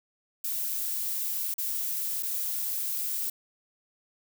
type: noise with dropouts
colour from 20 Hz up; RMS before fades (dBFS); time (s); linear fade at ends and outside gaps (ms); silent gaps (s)
violet; -31; 0.44-3.3; 5; 1.541-1.581 / 2.226-2.231
effects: none